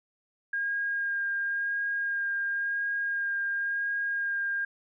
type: tone with vibrato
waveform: sine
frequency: 1618 Hz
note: G#6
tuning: 46 cents flat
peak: -27 dBFS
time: 0.53-4.65 s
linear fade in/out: 5 ms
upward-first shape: sine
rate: 0.95 Hz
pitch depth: 12 cents each way
effects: none